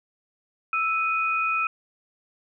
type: tone pair together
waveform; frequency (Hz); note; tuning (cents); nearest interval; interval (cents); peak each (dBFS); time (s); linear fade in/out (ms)
sine; 1318.5 / 2489; E6 / D#7; 0 / 0; major seventh; 1100; -24 / -25; 0.73-1.67; 2
effects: none